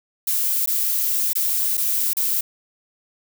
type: noise with dropouts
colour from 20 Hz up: violet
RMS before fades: -21 dBFS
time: 0.27-2.41 s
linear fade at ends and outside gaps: 5 ms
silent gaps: 0.66-0.674 / 1.332-1.353 / 1.771-1.776 / 2.134-2.168 s
effects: none